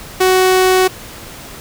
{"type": "tone", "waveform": "sawtooth", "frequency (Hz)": 372.4, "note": "F#4", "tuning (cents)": 11, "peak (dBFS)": -5, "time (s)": [0.2, 0.88], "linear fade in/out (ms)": 10, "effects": ["pink hiss -33 dBFS RMS until 1.6 s"]}